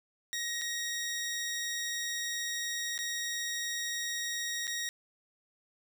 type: tone with dropouts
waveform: 15% pulse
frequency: 1883 Hz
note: A#6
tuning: 17 cents sharp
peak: -27 dBFS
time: 0.33-4.89 s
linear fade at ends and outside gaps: 0 ms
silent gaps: 0.614-0.618 / 2.978-2.989 / 4.67-4.677 s
effects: none